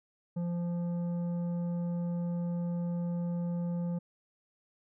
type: tone with tanh clipping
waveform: sine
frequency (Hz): 173.2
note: F3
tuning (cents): -14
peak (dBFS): -32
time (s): 0.36-3.99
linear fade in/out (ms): 10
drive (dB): 9
effects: none